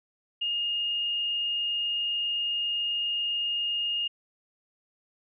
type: tone with frequency modulation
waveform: sine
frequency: 2841 Hz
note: F7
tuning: 29 cents sharp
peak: -26 dBFS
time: 0.41-4.08 s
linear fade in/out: 10 ms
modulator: 27.5 Hz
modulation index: 0.41
effects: none